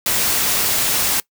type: noise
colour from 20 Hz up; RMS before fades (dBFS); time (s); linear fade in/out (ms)
white; -18; 0.06-1.2; 2
effects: noise-tail reverb RT60 0.1 s tail -22 dB re dry